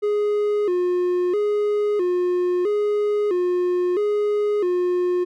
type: tone with vibrato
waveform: triangle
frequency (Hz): 385.8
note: G4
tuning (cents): -28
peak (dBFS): -16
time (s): 0.02-5.25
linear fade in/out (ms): 20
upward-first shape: square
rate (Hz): 0.76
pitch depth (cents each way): 130
effects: none